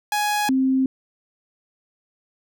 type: tone pair in turn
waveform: sawtooth / sine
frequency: 834 / 263.3 Hz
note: G#5 / C4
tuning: +7 / +11 cents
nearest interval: octave + minor sixth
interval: 1996 cents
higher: first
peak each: -16 dBFS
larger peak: neither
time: 0.12-0.49 / 0.49-0.86 s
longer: neither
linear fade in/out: 2 ms
effects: none